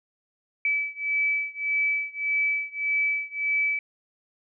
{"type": "beating tone pair", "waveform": "sine", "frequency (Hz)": [2300, 2301.7], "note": ["D7", "D7"], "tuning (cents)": [-37, -35], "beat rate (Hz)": 1.7, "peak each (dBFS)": [-26, -27], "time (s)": [0.65, 3.79], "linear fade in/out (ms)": 2, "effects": []}